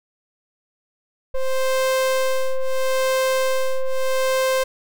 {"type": "ring-modulated tone", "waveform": "square", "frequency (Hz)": 261.6, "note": "C4", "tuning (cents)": 0, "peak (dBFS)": -15, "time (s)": [1.34, 4.64], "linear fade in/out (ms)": 10, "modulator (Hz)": 262, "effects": []}